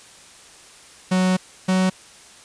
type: tone pair in turn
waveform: 45% pulse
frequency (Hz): 185 / 186.5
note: F#3 / F#3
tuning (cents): 0 / +14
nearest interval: unison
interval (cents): 14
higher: second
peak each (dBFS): -16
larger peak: neither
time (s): 1.11-1.37 / 1.68-1.9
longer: first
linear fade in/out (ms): 10
effects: white hiss -46 dBFS RMS until 2.44 s + resampled to 22050 Hz